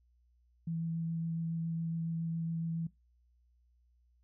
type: tone with vibrato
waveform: sine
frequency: 164.81 Hz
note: E3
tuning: in tune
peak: -33 dBFS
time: 0.67-2.87 s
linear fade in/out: 5 ms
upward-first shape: sine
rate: 7.2 Hz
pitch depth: 10 cents each way
effects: noise-tail reverb RT60 0.2 s tail -19 dB re dry + added 60 Hz sine -66 dBFS peak until 4.23 s